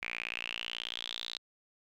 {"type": "tone with band-pass filter sweep", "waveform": "sawtooth", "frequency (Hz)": 58.27, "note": "A#1", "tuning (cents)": 0, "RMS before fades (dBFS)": -40, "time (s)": [0.02, 1.38], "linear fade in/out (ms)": 5, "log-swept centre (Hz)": [2300, 3900], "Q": 7.7, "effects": []}